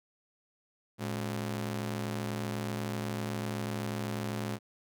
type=ring-modulated tone; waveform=sawtooth; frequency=160.4 Hz; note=E3; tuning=47 cents flat; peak=-26 dBFS; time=0.98-4.59 s; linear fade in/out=50 ms; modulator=46.2 Hz; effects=none